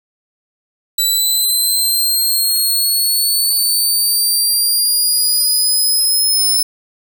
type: exponential sweep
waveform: 15% pulse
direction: up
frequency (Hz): 3951 to 5260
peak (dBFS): -6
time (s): 0.98-6.63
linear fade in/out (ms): 5
effects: none